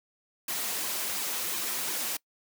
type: noise with flanger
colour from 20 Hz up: white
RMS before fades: -32 dBFS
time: 0.48-2.17 s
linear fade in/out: 5 ms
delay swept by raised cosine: 1.4 to 7.3 ms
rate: 2.8 Hz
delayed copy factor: -0.6
effects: noise-tail reverb RT60 0.1 s tail -24 dB re dry + high-pass 200 Hz 12 dB/octave